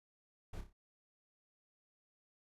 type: noise with echo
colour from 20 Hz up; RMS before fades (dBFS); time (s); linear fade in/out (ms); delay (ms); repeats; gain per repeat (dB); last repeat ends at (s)
brown; -44; 0.53-0.61; 5; 30; 4; -7; 0.73
effects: resampled to 32000 Hz